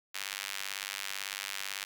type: tone with high-pass filter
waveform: sawtooth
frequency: 98 Hz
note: G2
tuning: in tune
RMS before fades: -39 dBFS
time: 0.14-1.85 s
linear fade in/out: 10 ms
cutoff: 2200 Hz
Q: 1
effects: none